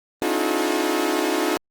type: tone cluster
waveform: sawtooth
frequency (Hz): 270.5 / 301.4 / 322 / 359.1 / 428.7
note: C#4 / D4 / E4 / F4 / A4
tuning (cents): -42 / +45 / -41 / +48 / -45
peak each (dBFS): -26 / -23 / -22 / -21 / -23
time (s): 0.22-1.57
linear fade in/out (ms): 0
effects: Opus 32 kbps